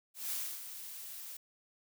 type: noise with ADSR envelope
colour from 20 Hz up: blue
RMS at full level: -36 dBFS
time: 0.14-1.37 s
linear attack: 170 ms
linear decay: 290 ms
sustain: -10 dB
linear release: 5 ms
effects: none